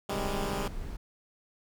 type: chord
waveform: 10% pulse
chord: Ab major seventh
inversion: first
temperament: equal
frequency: 130.81 / 155.56 / 196 / 207.7 Hz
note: C3 / Eb3 / G3 / Ab3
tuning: 0 / 0 / 0 / 0 cents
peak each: -32 / -31 / -27 / -28 dBFS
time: 0.09-0.68 s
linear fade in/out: 5 ms
type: noise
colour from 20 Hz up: brown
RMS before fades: -37 dBFS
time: 0.12-0.97 s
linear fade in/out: 10 ms
effects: none